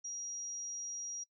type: tone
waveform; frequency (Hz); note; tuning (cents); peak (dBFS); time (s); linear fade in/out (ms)
sine; 5720; F8; +41; -39; 0.04-1.24; 10
effects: noise-tail reverb RT60 0.1 s tail -24 dB re dry